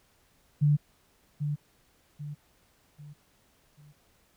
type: tone with echo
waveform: sine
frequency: 147.1 Hz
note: D3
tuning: 3 cents sharp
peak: -19 dBFS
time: 0.61-0.77 s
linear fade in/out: 20 ms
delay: 790 ms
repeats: 4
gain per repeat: -8 dB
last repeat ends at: 3.93 s
effects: pink hiss -66 dBFS RMS until 4.36 s